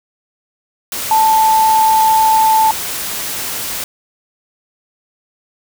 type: tone in noise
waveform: sine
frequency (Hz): 881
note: A5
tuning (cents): +2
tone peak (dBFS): -8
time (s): 1.11-2.71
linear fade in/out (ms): 2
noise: white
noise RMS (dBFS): -22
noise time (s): 0.92-3.84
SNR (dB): +11
effects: none